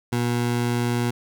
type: tone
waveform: 20% pulse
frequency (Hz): 120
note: B2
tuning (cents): -49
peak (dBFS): -16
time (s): 0.12-1.11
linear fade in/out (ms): 10
effects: none